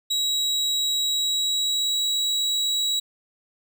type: tone with pitch glide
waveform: 35% pulse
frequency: 3862 to 3884 Hz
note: B7 to B7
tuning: -39 to -30 cents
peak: -20 dBFS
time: 0.1-3 s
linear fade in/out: 10 ms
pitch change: +9 cents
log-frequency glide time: 1.1-2 s
effects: none